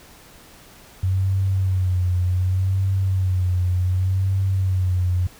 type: tone with vibrato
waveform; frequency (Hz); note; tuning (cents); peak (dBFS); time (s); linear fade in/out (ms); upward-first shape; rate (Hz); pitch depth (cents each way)
sine; 93; F#2; +9; -17; 1.03-5.27; 5; sine; 0.67; 59
effects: pink hiss -47 dBFS RMS until 5.39 s